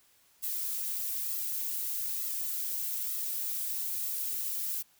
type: noise with flanger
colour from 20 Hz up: violet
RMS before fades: -34 dBFS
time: 0.42-4.83 s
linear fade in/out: 20 ms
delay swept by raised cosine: 1.5 to 3.7 ms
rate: 1.1 Hz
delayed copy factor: +0.65
effects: white hiss -65 dBFS RMS until 4.99 s